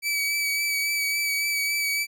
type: tone with vibrato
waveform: sawtooth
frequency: 2290 Hz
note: D7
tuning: 44 cents flat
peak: -20 dBFS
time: 0.02-2.07 s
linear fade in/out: 50 ms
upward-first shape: sine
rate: 3.6 Hz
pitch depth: 20 cents each way
effects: none